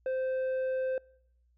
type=tone with tanh clipping; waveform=sine; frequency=520 Hz; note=C5; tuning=11 cents flat; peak=-30 dBFS; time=0.06-0.98 s; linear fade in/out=2 ms; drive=6 dB; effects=noise-tail reverb RT60 0.8 s tail -26 dB re dry + added 60 Hz sine -65 dBFS peak until 1.57 s